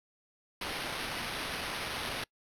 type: noise with sample-and-hold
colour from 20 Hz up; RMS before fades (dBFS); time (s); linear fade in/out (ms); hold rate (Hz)
white; -37; 0.61-2.24; 5; 7350
effects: noise-tail reverb RT60 0.1 s tail -25 dB re dry + low-pass 12000 Hz 12 dB/octave